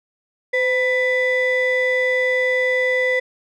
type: ring-modulated tone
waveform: triangle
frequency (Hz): 740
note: F#5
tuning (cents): 0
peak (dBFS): -11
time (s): 0.53-3.2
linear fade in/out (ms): 10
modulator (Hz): 1250
effects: none